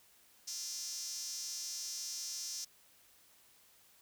sawtooth tone with high-pass filter, 345.6 Hz, F4, 18 cents flat, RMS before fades -42 dBFS, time 0.47-2.65 s, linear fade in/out 10 ms, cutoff 5700 Hz, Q 5.1, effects white hiss -65 dBFS RMS until 4.01 s

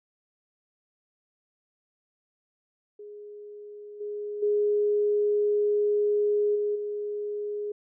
sine tone with level steps, 415.3 Hz, G#4, in tune, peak -40 / -31 / -21 / -24 / -29 dBFS, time 2.99-7.72 s, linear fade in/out 5 ms, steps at 4 / 4.42 / 6.55 / 6.75 s, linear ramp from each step 10 ms, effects none

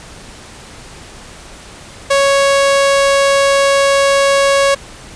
sawtooth tone, 554.4 Hz, C#5, in tune, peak -5 dBFS, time 2.1-4.75 s, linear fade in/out 10 ms, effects pink hiss -35 dBFS RMS until 5.15 s + resampled to 22050 Hz

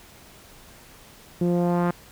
sawtooth tone with low-pass filter sweep, 174.61 Hz, F3, in tune, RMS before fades -22 dBFS, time 1.41-1.91 s, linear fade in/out 5 ms, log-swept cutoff 360 to 1400 Hz, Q 1.5, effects pink hiss -49 dBFS RMS until 2.11 s

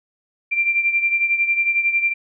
sine beating tone pair, 2364 / 2375 Hz, D7 / D7, +11 / +19 cents, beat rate 11 Hz, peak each -17 / -23 dBFS, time 0.51-2.14 s, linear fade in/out 20 ms, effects none

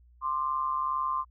sine tone pair together, 1046.5 / 1188.7 Hz, C6 / D6, 0 / +21 cents, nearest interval major second, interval 221 cents, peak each -28 / -32 dBFS, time 0.21-1.25 s, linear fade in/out 50 ms, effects added 60 Hz sine -55 dBFS peak until 1.3 s

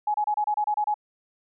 sine tone bursts, 840 Hz, G#5, 19 cents sharp, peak -21 dBFS, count 9, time 0.07-0.942 s, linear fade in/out 5 ms, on 72 ms, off 28 ms, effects none

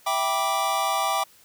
square chord, E minor seventh, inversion none, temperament equal with one note detuned, 659.3 / 784 / 976.4 / 1174.7 Hz, E5 / G5 / B5 / D6, 0 / 0 / -20 / 0 cents, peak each -31 / -27 / -31 / -27 dBFS, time 0.06-1.24 s, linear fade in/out 10 ms, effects white hiss -55 dBFS RMS until 1.44 s

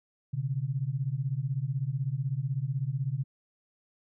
sine beating tone pair, 126.6 / 142.6 Hz, B2 / C#3, +43 / +49 cents, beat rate 16 Hz, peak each -31 dBFS, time 0.33-3.24 s, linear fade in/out 10 ms, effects none

